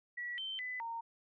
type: tone with pitch steps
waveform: sine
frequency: 1938 / 3101 / 2003 / 921 Hz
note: B6 / G7 / B6 / A#5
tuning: -33 / -19 / +24 / -21 cents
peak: -38 dBFS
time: 0.17-1.01 s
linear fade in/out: 10 ms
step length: 210 ms
effects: none

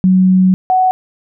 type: tone pair in turn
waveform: sine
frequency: 186.1 / 744.4 Hz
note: F#3 / F#5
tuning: +10 / +10 cents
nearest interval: 2 octaves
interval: 2400 cents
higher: second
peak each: -6 / -8 dBFS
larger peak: first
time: 0.04-0.54 / 0.7-0.91 s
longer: first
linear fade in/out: 0 ms
effects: none

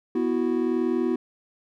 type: chord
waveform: triangle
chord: B suspended fourth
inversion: none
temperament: equal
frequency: 246.9 / 329.6 / 370 Hz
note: B3 / E4 / F#4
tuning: 0 / 0 / 0 cents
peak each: -24 dBFS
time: 0.15-1.16 s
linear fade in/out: 5 ms
effects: none

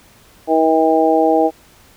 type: harmonic tone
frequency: 160 Hz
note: D#3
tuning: 49 cents sharp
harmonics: 2 / 3 / 4 / 5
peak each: -16 / -16 / -16 / -16 dBFS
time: 0.47-1.51 s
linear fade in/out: 50 ms
effects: pink hiss -48 dBFS RMS until 1.96 s

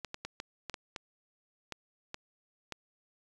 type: clicks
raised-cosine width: 0.2 ms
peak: -21 dBFS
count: 10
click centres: 0.047 / 0.144 / 0.25 / 0.401 / 0.697 / 0.742 / 0.962 / 1.723 / 2.144 / 2.723 s
effects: resampled to 24000 Hz

